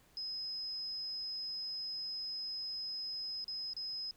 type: tone with dropouts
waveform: sine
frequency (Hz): 5080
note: D#8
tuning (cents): +35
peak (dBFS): -38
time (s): 0.17-4.11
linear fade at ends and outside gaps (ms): 1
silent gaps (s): 3.443-3.48 / 3.734-3.766
effects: pink hiss -67 dBFS RMS until 4.16 s